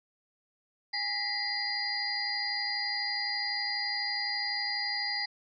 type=tone cluster; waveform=sine; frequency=823 / 1928 / 2040 / 4173 / 4805 Hz; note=G#5 / B6 / C7 / C8 / D8; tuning=-16 / -42 / -44 / -5 / +39 cents; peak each=-40 / -38 / -38 / -40 / -32 dBFS; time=0.93-5.26 s; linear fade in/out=10 ms; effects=none